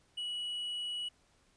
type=tone; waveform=triangle; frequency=2930 Hz; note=F#7; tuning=18 cents flat; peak=-34 dBFS; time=0.17-1.09 s; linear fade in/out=10 ms; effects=pink hiss -69 dBFS RMS until 1.56 s + resampled to 22050 Hz